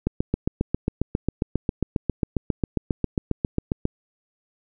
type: click train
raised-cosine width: 3 ms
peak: -8 dBFS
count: 29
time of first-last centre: 0.07-3.854 s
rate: 7.4 Hz
effects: none